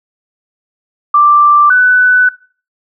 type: tone pair in turn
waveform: sine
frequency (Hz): 1177 / 1495.5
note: D6 / F#6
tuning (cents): +3 / +18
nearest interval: major third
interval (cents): 415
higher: second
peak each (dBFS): -4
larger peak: neither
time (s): 1.14-1.7 / 1.7-2.29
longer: second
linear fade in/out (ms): 5
effects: noise-tail reverb RT60 0.4 s tail -20 dB re dry